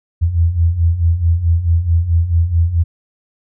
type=beating tone pair; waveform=sine; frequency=81.1 / 85.7 Hz; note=E2 / F2; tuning=-28 / -32 cents; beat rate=4.6 Hz; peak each=-17 / -12 dBFS; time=0.21-2.84 s; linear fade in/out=20 ms; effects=none